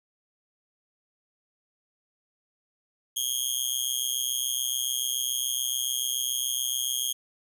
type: tone with amplitude modulation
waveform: 15% pulse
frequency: 3258 Hz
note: G#7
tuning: 34 cents flat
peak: -15 dBFS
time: 3.16-7.13 s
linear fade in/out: 10 ms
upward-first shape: sine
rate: 127 Hz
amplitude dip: 100%
effects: none